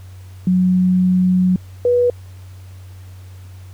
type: tone pair in turn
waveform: sine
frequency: 183.3 / 487.9 Hz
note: F#3 / B4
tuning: -16 / -21 cents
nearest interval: octave + perfect fourth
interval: 1695 cents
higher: second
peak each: -11 dBFS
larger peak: neither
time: 0.47-1.56 / 1.85-2.1 s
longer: first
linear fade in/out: 2 ms
effects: added 93 Hz sine -34 dBFS peak until 3.73 s + pink hiss -50 dBFS RMS until 3.73 s